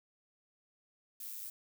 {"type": "noise with amplitude modulation", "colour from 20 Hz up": "violet", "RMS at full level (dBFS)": -42, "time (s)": [1.2, 1.5], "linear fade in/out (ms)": 5, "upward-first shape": "sine", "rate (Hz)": 105, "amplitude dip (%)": 50, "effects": []}